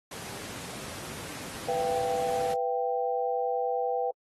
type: noise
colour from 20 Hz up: pink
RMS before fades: -40 dBFS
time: 0.11-2.54 s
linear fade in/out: 5 ms
type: chord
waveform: sine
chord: E minor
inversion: second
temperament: equal with one note detuned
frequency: 493.9 / 673.9 / 784 Hz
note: B4 / E5 / G5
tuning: 0 / +38 / 0 cents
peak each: -29 / -34 / -30 dBFS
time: 1.68-4.11 s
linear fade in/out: 5 ms
effects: high-pass 100 Hz 12 dB/octave + AAC 32 kbps